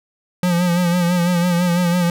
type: tone with vibrato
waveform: square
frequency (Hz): 175.6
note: F3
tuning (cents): +10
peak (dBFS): -15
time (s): 0.43-2.1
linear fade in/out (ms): 2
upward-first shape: sine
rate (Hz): 6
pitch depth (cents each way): 51
effects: none